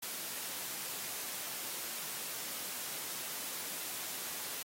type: noise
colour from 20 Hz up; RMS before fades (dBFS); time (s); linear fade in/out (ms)
white; -41; 0.02-4.63; 10
effects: high-pass 150 Hz 12 dB/octave + AAC 48 kbps